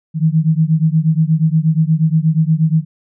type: beating tone pair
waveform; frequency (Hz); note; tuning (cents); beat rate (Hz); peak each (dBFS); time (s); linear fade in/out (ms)
sine; 155.56 / 163.96; D#3 / E3; 0 / -9; 8.4; -13 / -14; 0.14-2.85; 50
effects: none